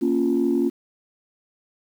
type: chord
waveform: sine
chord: Bb minor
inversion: none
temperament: equal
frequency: 233.1 / 277.2 / 349.2 Hz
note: Bb3 / Db4 / F4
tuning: 0 / 0 / 0 cents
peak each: -23 / -21 / -21 dBFS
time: 0.01-0.7 s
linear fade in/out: 20 ms
effects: tanh soft clip ceiling -11 dBFS + 8-bit